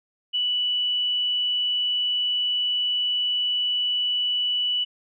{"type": "tone", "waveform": "sine", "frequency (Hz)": 2960, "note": "F#7", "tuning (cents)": 0, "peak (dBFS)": -21, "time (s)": [0.33, 4.85], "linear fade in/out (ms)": 20, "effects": []}